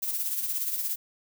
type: noise with tremolo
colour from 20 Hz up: violet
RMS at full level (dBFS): -28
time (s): 0.02-0.96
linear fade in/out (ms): 10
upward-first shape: sine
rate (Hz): 17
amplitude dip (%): 50
effects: none